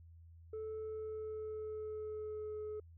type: tone with pitch glide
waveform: sine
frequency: 436.2 to 426 Hz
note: A4 to G#4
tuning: -15 to +44 cents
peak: -38 dBFS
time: 0.53-2.8 s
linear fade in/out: 5 ms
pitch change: -41 cents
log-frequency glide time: 0.79-2.61 s
effects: tanh soft clip ceiling -39 dBFS + added 83 Hz sine -55 dBFS peak until 2.97 s